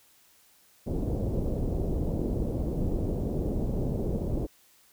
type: low-pass noise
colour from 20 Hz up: pink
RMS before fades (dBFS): -29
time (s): 0.86-4.47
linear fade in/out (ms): 20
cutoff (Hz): 520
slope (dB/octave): 24
effects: white hiss -61 dBFS RMS until 4.92 s